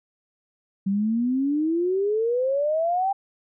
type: exponential sweep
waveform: sine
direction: up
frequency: 191 to 799 Hz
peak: -20 dBFS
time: 0.86-3.13 s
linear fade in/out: 10 ms
effects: none